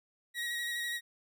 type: tone with vibrato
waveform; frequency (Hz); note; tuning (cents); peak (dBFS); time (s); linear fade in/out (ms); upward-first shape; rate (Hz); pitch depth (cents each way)
30% pulse; 1900; A#6; +33; -31; 0.34-1.01; 50; square; 12; 15
effects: none